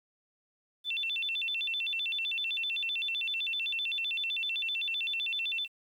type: tone with vibrato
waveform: sine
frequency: 3078 Hz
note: G7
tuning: 32 cents flat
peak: -30 dBFS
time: 0.84-5.68 s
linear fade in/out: 50 ms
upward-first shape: square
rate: 7.8 Hz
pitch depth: 230 cents each way
effects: 10-bit